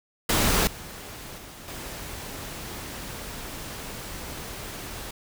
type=noise with level steps; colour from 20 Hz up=pink; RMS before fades=-22 / -40 / -43 / -37 dBFS; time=0.29-5.11 s; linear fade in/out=5 ms; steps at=0.67 / 1.38 / 1.68 s; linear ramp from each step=2 ms; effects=none